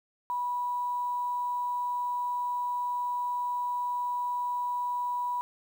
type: tone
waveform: sine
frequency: 979 Hz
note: B5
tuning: 15 cents flat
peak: -28 dBFS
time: 0.3-5.41 s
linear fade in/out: 0 ms
effects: 9-bit